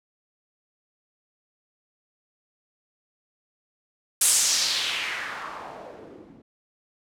blue noise with low-pass filter sweep, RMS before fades -27 dBFS, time 4.21-6.42 s, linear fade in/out 5 ms, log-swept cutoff 10000 to 230 Hz, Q 2.2, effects none

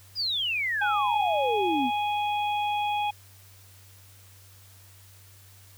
sine exponential sweep, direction down, 5070 to 233.1 Hz, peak -25 dBFS, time 0.15-1.91 s, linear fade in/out 50 ms
harmonic tone, 830.6 Hz, G#5, in tune, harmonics 1 / 3 / 4, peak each -25 / -35 / -37 dBFS, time 0.81-3.11 s, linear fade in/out 10 ms
effects added 96 Hz sine -52 dBFS peak until 5.77 s + white hiss -55 dBFS RMS until 5.77 s

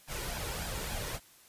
pink noise with flanger, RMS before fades -37 dBFS, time 0.07-1.2 s, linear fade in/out 50 ms, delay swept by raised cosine 1.2 to 2.16 ms, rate 3.5 Hz, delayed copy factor +0.6, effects white hiss -59 dBFS RMS until 1.48 s + resampled to 32000 Hz

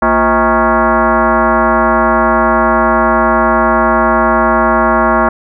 sine tone with frequency modulation, 230 Hz, A#3, 23 cents flat, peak -7 dBFS, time 0.02-5.29 s, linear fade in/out 5 ms, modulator 290 Hz, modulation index 4.3, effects none

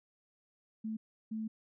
sine tone bursts at uneven times, 219.5 Hz, A3, 4 cents flat, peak -35 dBFS, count 2, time 0.84-0.97 / 1.31-1.48 s, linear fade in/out 10 ms, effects none

